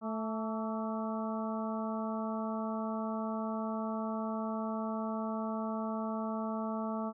harmonic tone with a mistuned harmonic, 220 Hz, A3, in tune, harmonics 1 / 2 / 3 / 4 / 5 / 6, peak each -35 / -44 / -40 / -43 / -43 / -46 dBFS, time 0.01-7.13 s, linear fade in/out 50 ms, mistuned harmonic 5, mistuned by +54 cents, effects none

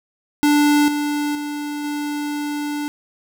square tone with level steps, 293.7 Hz, D4, in tune, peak -13 / -20 / -25 / -23 dBFS, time 0.43-2.88 s, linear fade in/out 0 ms, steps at 0.88 / 1.35 / 1.84 s, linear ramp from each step 2 ms, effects none

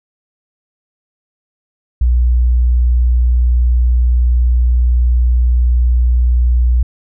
sine tone, 60.7 Hz, B1, 29 cents flat, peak -8 dBFS, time 2.01-6.83 s, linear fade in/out 5 ms, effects none

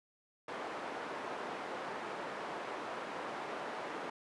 white band-pass noise, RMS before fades -42 dBFS, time 0.48-4.1 s, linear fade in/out 5 ms, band 300 to 1100 Hz, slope 12 dB/octave, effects resampled to 24000 Hz

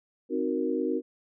sine chord, C half-diminished seventh, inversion none, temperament equal, 261.6 / 311.1 / 370 / 466.2 Hz, C4 / Eb4 / Gb4 / Bb4, 0 / 0 / 0 / 0 cents, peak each -31 dBFS, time 0.29-1.02 s, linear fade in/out 50 ms, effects none

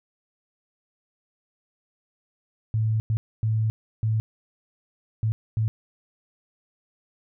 sine tone bursts at uneven times, 110.1 Hz, A2, 2 cents sharp, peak -20 dBFS, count 6, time 2.74-3 / 3.1-3.17 / 3.43-3.7 / 4.03-4.2 / 5.23-5.32 / 5.57-5.68 s, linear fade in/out 0 ms, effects none

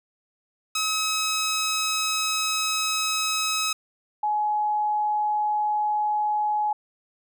10% pulse / sine tone pair in turn, 1280 / 843.4 Hz, D#6 / G#5, +49 / +26 cents, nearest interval perfect fifth, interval 723 cents, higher first, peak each -15 / -21 dBFS, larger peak first, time 0.75-3.73 / 4.23-6.73 s, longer first, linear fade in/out 5 ms, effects none

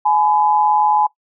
sine tone pair together, 844.5 / 1003 Hz, G#5 / B5, +29 / +26 cents, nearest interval minor third, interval 297 cents, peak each -13 / -18 dBFS, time 0.05-1.07 s, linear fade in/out 10 ms, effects noise-tail reverb RT60 0.1 s tail -17 dB re dry

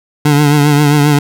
25% pulse tone with vibrato, 146.6 Hz, D3, 3 cents flat, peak -3 dBFS, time 0.25-1.19 s, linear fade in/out 5 ms, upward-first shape triangle, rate 7.5 Hz, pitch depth 55 cents each way, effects none

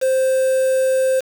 triangle tone with quantisation, 523.3 Hz, C5, in tune, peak -12 dBFS, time 0.01-1.21 s, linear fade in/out 20 ms, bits 5, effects none

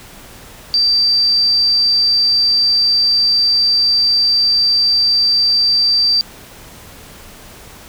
sine tone, 4672 Hz, D8, 10 cents flat, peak -10 dBFS, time 0.74-6.21 s, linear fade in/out 0 ms, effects pink hiss -38 dBFS RMS until 7.88 s

